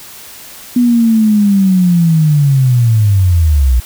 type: linear sweep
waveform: sine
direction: down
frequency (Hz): 246.9 to 58.27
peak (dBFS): -6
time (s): 0.76-3.8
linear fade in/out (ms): 5
effects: white hiss -33 dBFS RMS until 3.85 s